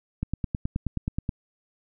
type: click train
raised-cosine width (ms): 5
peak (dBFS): -14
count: 11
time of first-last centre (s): 0.23-1.292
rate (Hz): 9.42
effects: none